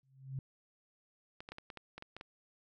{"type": "tone with exponential growth", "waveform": "sine", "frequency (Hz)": 133.7, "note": "C3", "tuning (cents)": 38, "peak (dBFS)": -34, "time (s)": [0.03, 0.39], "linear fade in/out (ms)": 2, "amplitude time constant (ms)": 77}
{"type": "clicks", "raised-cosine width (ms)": 0.3, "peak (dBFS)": -30, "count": 10, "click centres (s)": [1.405, 1.489, 1.52, 1.584, 1.702, 1.773, 1.98, 2.024, 2.166, 2.211]}
{"effects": []}